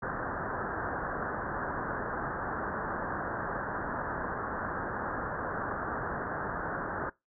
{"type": "low-pass noise", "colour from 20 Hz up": "white", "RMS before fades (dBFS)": -35, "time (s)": [0.02, 7.1], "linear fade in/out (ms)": 10, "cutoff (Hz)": 1700, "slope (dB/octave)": 96, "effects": ["noise-tail reverb RT60 0.2 s tail -22 dB re dry"]}